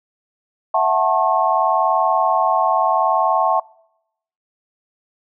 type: chord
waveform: sine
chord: F# minor seventh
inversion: third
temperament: equal with one note detuned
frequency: 659.3 / 740 / 880 / 1083.4 Hz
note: E5 / F#5 / A5 / C#6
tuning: 0 / 0 / 0 / -40 cents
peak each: -19 dBFS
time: 0.74-3.6 s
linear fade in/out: 5 ms
effects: noise-tail reverb RT60 0.8 s tail -24 dB re dry